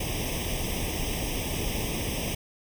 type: noise with comb filter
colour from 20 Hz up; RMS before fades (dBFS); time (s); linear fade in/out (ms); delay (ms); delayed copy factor
pink; -30; 0-2.35; 5; 0.35; +0.95
effects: none